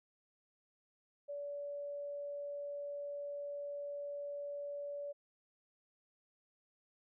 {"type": "tone", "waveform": "sine", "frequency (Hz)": 574, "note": "D5", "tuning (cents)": -40, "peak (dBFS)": -40, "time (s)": [1.28, 5.13], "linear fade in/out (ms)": 20, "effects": []}